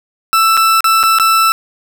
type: tone with dropouts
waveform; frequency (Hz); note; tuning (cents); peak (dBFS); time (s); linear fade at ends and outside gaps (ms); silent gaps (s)
40% pulse; 1325; E6; +9; -7; 0.33-1.52; 0; 0.569-0.574 / 0.806-0.843 / 1.03-1.036 / 1.186-1.198
effects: 8-bit